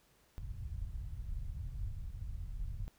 pink low-pass noise, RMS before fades -41 dBFS, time 0.38-2.88 s, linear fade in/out 0 ms, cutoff 110 Hz, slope 24 dB/octave, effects pink hiss -69 dBFS RMS until 2.98 s

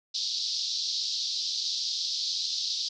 pink band-pass noise, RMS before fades -31 dBFS, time 0.14-2.89 s, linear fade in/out 10 ms, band 3800 to 5400 Hz, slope 48 dB/octave, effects none

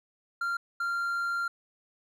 triangle tone bursts at uneven times, 1387 Hz, F6, 12 cents flat, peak -26 dBFS, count 2, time 0.41-0.57 / 0.8-1.48 s, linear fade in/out 5 ms, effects none

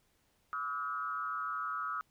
sine tone with frequency modulation, 1287 Hz, E6, 42 cents flat, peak -34 dBFS, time 0.53-2.01 s, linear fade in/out 0 ms, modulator 133 Hz, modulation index 0.95, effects pink hiss -73 dBFS RMS until 2.1 s

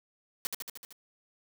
white noise with echo, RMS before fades -32 dBFS, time 0.45-0.47 s, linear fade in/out 0 ms, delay 76 ms, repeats 6, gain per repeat -3 dB, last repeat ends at 0.926 s, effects none

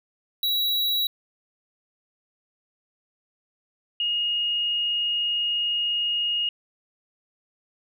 square / sine tone pair in turn, 3895 / 2863 Hz, B7 / F7, -25 / +42 cents, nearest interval perfect fourth, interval 533 cents, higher first, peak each -22 dBFS, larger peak neither, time 0.43-1.07 / 4-6.49 s, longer second, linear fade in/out 2 ms, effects none

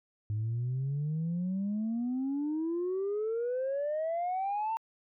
sine exponential sweep, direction up, 103.83 to 913 Hz, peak -28 dBFS, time 0.3-4.77 s, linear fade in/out 0 ms, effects tanh soft clip ceiling -27 dBFS

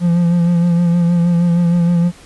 triangle tone with vibrato, 172.3 Hz, F3, 23 cents flat, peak -8 dBFS, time 0-2.12 s, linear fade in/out 50 ms, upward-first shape sine, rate 6.4 Hz, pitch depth 32 cents each way, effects pink hiss -42 dBFS RMS until 2.25 s + resampled to 24000 Hz

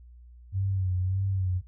sine tone with vibrato, 94.3 Hz, F#2, 33 cents sharp, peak -24 dBFS, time 0.52-1.62 s, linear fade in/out 50 ms, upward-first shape sine, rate 1.7 Hz, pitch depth 60 cents each way, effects added 60 Hz sine -47 dBFS peak until 1.67 s

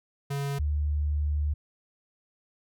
square / sine tone pair in turn, 140.5 / 74 Hz, C#3 / D2, +24 / +14 cents, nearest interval major seventh, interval 1110 cents, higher first, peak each -29 / -24 dBFS, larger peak second, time 0.3-0.59 / 0.59-1.54 s, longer second, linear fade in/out 10 ms, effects none

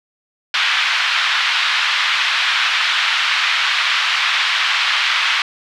white band-pass noise, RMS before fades -17 dBFS, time 0.54-5.42 s, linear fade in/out 2 ms, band 1100 to 3600 Hz, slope 24 dB/octave, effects none

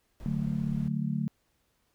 brown noise, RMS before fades -43 dBFS, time 0.2-0.88 s, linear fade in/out 0 ms
sine chord, D major, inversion none, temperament just, 146.83 / 183.54 / 220.2 Hz, D3 / F#3 / A3, 0 / -14 / +2 cents, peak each -31 / -33 / -32 dBFS, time 0.26-1.28 s, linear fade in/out 0 ms
effects pink hiss -73 dBFS RMS until 1.94 s

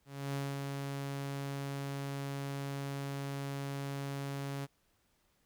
sawtooth tone with ADSR envelope, 139.2 Hz, C#3, 8 cents sharp, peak -30 dBFS, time 0.05-4.67 s, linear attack 290 ms, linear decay 220 ms, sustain -3 dB, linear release 32 ms, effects pink hiss -74 dBFS RMS until 5.45 s

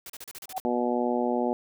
white noise bursts, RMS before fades -41 dBFS, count 8, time 0.06-0.601 s, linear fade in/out 2 ms, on 37 ms, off 35 ms
sine tone with exponential growth, 754 Hz, F#5, 32 cents sharp, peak -24 dBFS, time 0.48-0.58 s, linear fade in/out 1 ms, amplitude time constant 21 ms
harmonic tone, 121.8 Hz, B2, 24 cents flat, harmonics 2 / 3 / 4 / 5 / 6 / 7, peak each -28 / -30 / -31 / -32 / -33 / -33 dBFS, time 0.65-1.53 s, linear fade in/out 0 ms
effects none

